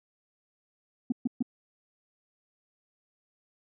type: tone bursts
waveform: sine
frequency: 247.1 Hz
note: B3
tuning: 1 cent sharp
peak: -22 dBFS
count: 3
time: 1.1-1.426 s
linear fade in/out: 5 ms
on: 22 ms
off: 130 ms
effects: tanh soft clip ceiling -20 dBFS